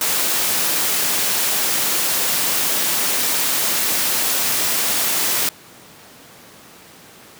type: noise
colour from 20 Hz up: white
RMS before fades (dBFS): -19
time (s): 0.01-5.49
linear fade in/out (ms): 2
effects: pink hiss -43 dBFS RMS until 7.39 s + high-pass 150 Hz 12 dB/octave